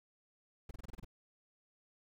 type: noise bursts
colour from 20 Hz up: brown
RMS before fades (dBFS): -45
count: 8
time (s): 0.69-1.047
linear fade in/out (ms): 5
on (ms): 21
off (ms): 27
effects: none